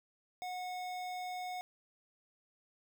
square tone with notch filter, 730 Hz, F#5, 24 cents flat, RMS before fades -41 dBFS, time 0.42-1.61 s, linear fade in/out 0 ms, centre 11000 Hz, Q 0.9, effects none

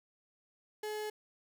35% pulse tone, 425.3 Hz, G#4, 41 cents sharp, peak -35 dBFS, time 0.83-1.1 s, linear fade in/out 5 ms, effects none

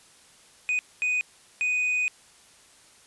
triangle tone bursts at uneven times, 2489 Hz, D#7, in tune, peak -21 dBFS, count 3, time 0.69-0.79 / 1.02-1.21 / 1.61-2.08 s, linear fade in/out 0 ms, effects white hiss -55 dBFS RMS until 3.06 s + resampled to 24000 Hz

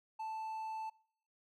triangle tone, 880 Hz, A5, in tune, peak -37 dBFS, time 0.19-0.9 s, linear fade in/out 10 ms, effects noise-tail reverb RT60 0.6 s tail -24 dB re dry

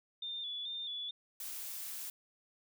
sine tone with vibrato, 3520 Hz, A7, in tune, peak -38 dBFS, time 0.22-1.11 s, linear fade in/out 5 ms, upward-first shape square, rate 2.3 Hz, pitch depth 44 cents each way
blue noise, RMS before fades -43 dBFS, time 1.4-2.1 s, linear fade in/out 2 ms
effects none

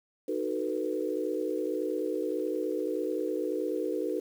sine chord, B dominant seventh, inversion first, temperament just, 308.7 / 370.4 / 444.5 / 493.9 Hz, D#4 / F#4 / A4 / B4, -14 / +2 / +18 / 0 cents, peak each -34 dBFS, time 0.28-4.2 s, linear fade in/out 5 ms, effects 9-bit

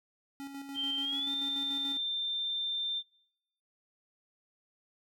square tone with tremolo, 277.2 Hz, C#4, in tune, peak -40 dBFS, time 0.4-1.97 s, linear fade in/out 0 ms, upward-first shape square, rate 6.9 Hz, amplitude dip 45%
sine tone with pitch glide, 3136 to 3582 Hz, G7 to A7, 0 to +30 cents, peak -31 dBFS, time 0.74-3.03 s, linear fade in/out 50 ms, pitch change +230 cents, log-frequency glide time 1.01-1.3 s
effects noise-tail reverb RT60 0.8 s tail -23 dB re dry

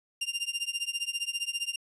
sawtooth tone with tremolo, 2794 Hz, F7, in tune, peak -23 dBFS, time 0.21-1.76 s, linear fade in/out 5 ms, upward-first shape triangle, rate 15 Hz, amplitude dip 100%, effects resampled to 24000 Hz

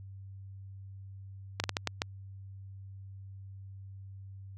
slowing click train, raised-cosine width 0.2 ms, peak -12 dBFS, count 6, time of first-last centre 1.6-2.019 s, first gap 39 ms, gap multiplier 1.39, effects added 97 Hz sine -44 dBFS peak until 4.57 s

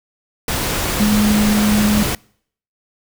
sine tone in noise, 210 Hz, G#3, 19 cents sharp, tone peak -12 dBFS, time 1-2.03 s, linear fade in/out 2 ms, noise pink, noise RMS -20 dBFS, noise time 0.48-2.15 s, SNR +5 dB, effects noise-tail reverb RT60 0.6 s tail -26 dB re dry

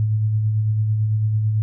sine tone with tremolo, 107.9 Hz, A2, 33 cents flat, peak -15 dBFS, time 0-1.62 s, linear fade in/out 0 ms, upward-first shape sine, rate 9 Hz, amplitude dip 30%, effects none

